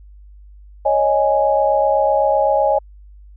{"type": "chord", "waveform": "sine", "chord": "C# suspended second", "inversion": "none", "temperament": "equal", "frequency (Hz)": [554.4, 622.3, 830.6], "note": ["C#5", "D#5", "G#5"], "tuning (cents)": [0, 0, 0], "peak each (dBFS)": -17, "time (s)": [0.85, 2.79], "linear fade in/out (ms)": 10, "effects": ["added 50 Hz sine -39 dBFS peak until 3.36 s"]}